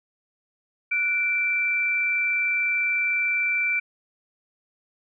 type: tone pair together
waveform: sine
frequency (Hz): 1474.7 / 2341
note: F#6 / D7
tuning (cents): -6 / -6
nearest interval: minor sixth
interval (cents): 800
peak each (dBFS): -31 / -21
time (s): 0.91-3.8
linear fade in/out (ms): 10
effects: none